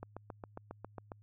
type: click train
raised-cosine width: 1 ms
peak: -29 dBFS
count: 9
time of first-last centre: 0.03-1.118 s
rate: 7.35 Hz
effects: added 104 Hz sine -58 dBFS peak until 1.22 s